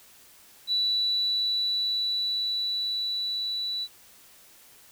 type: tone with level ramp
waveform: sine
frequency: 3951 Hz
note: B7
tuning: in tune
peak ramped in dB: -22 to -28 dBFS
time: 0.67-3.88 s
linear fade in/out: 50 ms
effects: white hiss -54 dBFS RMS until 4.91 s